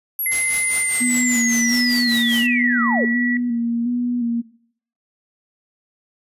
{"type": "linear sweep", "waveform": "sine", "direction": "down", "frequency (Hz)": [11560, 392], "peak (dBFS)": -20, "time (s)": [0.19, 3.05], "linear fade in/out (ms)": 2}
{"type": "tone with pitch glide", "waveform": "sine", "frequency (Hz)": [2071, 1943.5], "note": ["C7", "B6"], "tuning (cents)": [-18, -28], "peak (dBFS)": -21, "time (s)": [0.26, 3.37], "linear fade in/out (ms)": 2, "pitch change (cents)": -110, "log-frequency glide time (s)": [0.81, 2.14]}
{"type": "noise with tremolo", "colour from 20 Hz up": "white", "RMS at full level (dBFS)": -28, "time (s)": [0.31, 2.47], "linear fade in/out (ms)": 10, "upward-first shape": "sine", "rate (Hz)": 5, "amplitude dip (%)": 70}
{"type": "tone with vibrato", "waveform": "sine", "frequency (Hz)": 238.8, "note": "A#3", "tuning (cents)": 42, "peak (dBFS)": -18, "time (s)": [1, 4.42], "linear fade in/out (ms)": 20, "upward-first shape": "square", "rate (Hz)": 1.4, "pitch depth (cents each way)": 34}
{"effects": ["noise-tail reverb RT60 0.6 s tail -19 dB re dry", "resampled to 32000 Hz"]}